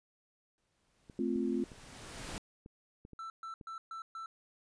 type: noise with exponential growth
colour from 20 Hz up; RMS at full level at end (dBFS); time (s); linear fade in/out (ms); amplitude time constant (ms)
pink; -41; 0.58-2.38; 0; 390
type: clicks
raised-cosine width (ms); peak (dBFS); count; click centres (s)
3; -37; 7; 1.098 / 1.36 / 1.718 / 2.661 / 3.051 / 3.133 / 3.612
type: chord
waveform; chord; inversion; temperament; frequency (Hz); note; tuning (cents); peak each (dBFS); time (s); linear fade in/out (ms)
sine; F major; first; equal; 220 / 261.6 / 349.2; A3 / C4 / F4; 0 / 0 / 0; -35 / -34 / -35; 1.19-1.64; 2
type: tone bursts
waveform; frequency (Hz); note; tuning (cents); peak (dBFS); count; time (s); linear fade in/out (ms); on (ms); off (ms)
triangle; 1331; E6; +16; -39; 5; 3.19-4.26; 2; 110; 130
effects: resampled to 22050 Hz